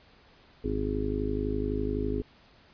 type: harmonic tone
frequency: 51.91 Hz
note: G#1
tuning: in tune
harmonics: 1 / 2 / 3 / 4 / 5 / 6 / 7 / 8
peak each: -33 / -36 / -43 / -43 / -33 / -38 / -37 / -33 dBFS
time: 0.64-2.22 s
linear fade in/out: 5 ms
effects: pink hiss -58 dBFS RMS until 2.73 s + resampled to 11025 Hz